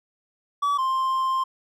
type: tone pair in turn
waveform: triangle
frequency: 1144 / 1050.8 Hz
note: D6 / C6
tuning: -46 / +7 cents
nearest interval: minor second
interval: 147 cents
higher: first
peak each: -18 / -19 dBFS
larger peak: first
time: 0.62-0.78 / 0.78-1.44 s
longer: second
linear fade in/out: 10 ms
effects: none